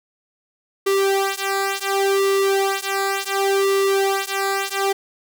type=tone with flanger; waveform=sawtooth; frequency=392 Hz; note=G4; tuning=in tune; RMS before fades=-20 dBFS; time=0.86-4.93 s; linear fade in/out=10 ms; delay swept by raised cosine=1.2 to 2.9 ms; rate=0.69 Hz; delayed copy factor=-1; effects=none